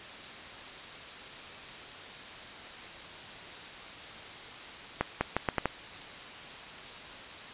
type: accelerating click train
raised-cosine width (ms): 0.5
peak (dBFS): -11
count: 6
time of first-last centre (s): 5.01-5.657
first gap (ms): 200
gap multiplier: 0.78
effects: white hiss -44 dBFS RMS until 7.53 s + resampled to 8000 Hz